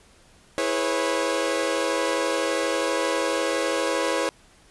sawtooth chord, C# minor seventh, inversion first, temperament equal with one note detuned, 329.6 / 415.3 / 493.9 / 546.1 Hz, E4 / G#4 / B4 / C#5, 0 / 0 / 0 / -26 cents, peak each -25 / -27 / -24 / -22 dBFS, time 0.58-4.29 s, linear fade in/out 0 ms, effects pink hiss -55 dBFS RMS until 4.7 s + resampled to 24000 Hz

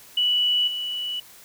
sine tone with level steps, 2953 Hz, F#7, 4 cents flat, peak -18 / -26 dBFS, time 0.17-1.2 s, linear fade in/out 5 ms, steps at 0.67 s, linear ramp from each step 10 ms, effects white hiss -48 dBFS RMS until 1.44 s

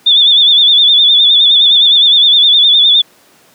sine tone with vibrato, 3520 Hz, A7, in tune, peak -4 dBFS, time 0.06-3.02 s, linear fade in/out 10 ms, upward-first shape sine, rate 9.7 Hz, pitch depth 73 cents each way, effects pink hiss -46 dBFS RMS until 3.54 s + high-pass 200 Hz 12 dB/octave

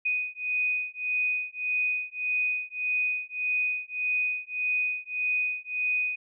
sine beating tone pair, 2489 / 2490.7 Hz, D#7 / D#7, 0 / +1 cents, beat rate 1.7 Hz, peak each -29 dBFS, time 0.05-6.16 s, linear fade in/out 10 ms, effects none

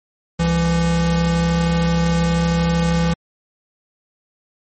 square tone pair together, 66.88 / 167.8 Hz, C2 / E3, +39 / +31 cents, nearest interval octave + major third, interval 1592 cents, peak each -24 / -16 dBFS, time 0.39-3.14 s, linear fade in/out 10 ms, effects MP3 32 kbps

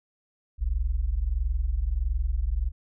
sine tone pair together, 43.29 / 64.8 Hz, F1 / C2, -14 / -16 cents, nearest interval perfect fifth, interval 698 cents, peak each -26 dBFS, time 0.58-2.72 s, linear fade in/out 50 ms, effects none

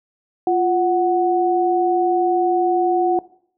sine tone pair together, 349.2 / 739.9 Hz, F4 / F#5, 0 / 0 cents, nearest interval octave + minor second, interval 1300 cents, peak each -17 dBFS, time 0.47-3.19 s, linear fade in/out 2 ms, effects noise-tail reverb RT60 0.6 s tail -19 dB re dry

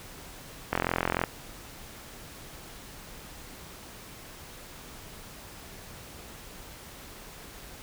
click train, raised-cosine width 0.5 ms, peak -10 dBFS, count 23, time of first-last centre 0.73-1.238 s, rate 43.3 Hz, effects pink hiss -46 dBFS RMS until 7.82 s

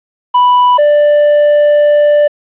triangle tone pair in turn, 987.8 / 589.7 Hz, B5 / D5, 0 / +7 cents, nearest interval major sixth, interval 893 cents, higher first, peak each -3 dBFS, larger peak neither, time 0.34-0.78 / 0.78-2.28 s, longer second, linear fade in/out 10 ms, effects resampled to 8000 Hz + 7-bit

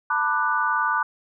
sine chord, B minor seventh, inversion third, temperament just, 889 / 987.8 / 1185.3 / 1481.6 Hz, A5 / B5 / D6 / F#6, +18 / 0 / +16 / +2 cents, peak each -27 / -27 / -24 / -24 dBFS, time 0.1-1.03 s, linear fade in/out 5 ms, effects none

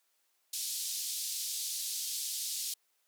pink band-pass noise, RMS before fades -37 dBFS, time 0.53-2.74 s, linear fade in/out 5 ms, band 4000 to 14000 Hz, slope 24 dB/octave, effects white hiss -75 dBFS RMS until 3.07 s + high-pass 400 Hz 12 dB/octave

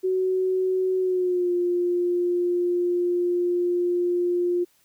sine tone with pitch glide, 373.3 to 352.6 Hz, F#4 to F4, +15 to +17 cents, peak -20 dBFS, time 0.03-4.65 s, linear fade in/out 20 ms, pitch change -98 cents, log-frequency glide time 0.99-1.52 s, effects white hiss -63 dBFS RMS until 4.84 s

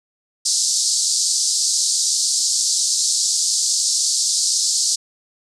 pink band-pass noise, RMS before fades -19 dBFS, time 0.45-4.96 s, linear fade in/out 10 ms, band 4400 to 8800 Hz, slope 48 dB/octave, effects none

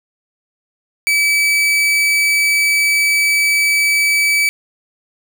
40% pulse tone, 2297 Hz, D7, 39 cents flat, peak -11 dBFS, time 1.07-4.49 s, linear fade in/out 0 ms, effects none

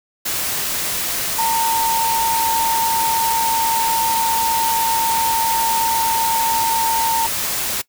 sine tone in noise, 910 Hz, A#5, 42 cents flat, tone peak -16 dBFS, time 1.38-7.27 s, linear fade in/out 10 ms, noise white, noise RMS -22 dBFS, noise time 0.25-7.82 s, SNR +3 dB, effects noise-tail reverb RT60 0.1 s tail -20 dB re dry

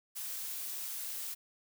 blue noise, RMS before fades -40 dBFS, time 0.15-1.35 s, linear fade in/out 20 ms, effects none

